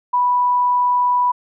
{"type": "tone", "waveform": "sine", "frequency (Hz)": 985, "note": "B5", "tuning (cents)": -5, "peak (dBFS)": -13, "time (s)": [0.13, 1.32], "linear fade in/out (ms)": 10, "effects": []}